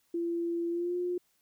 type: tone with pitch glide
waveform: sine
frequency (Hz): 340 to 355.7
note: F4 to F4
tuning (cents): -46 to +32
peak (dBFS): -29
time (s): 0.14-1.18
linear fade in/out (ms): 5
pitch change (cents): +78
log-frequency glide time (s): 0.7-0.96
effects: white hiss -72 dBFS RMS until 1.41 s